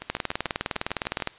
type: two click trains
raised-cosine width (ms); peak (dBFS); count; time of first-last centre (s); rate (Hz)
0.3; -9 / -18; 24 / 9; 0.1-1.273 / 0.02-1.202; 19.6 / 6.77
effects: white hiss -50 dBFS RMS until 1.38 s + resampled to 8000 Hz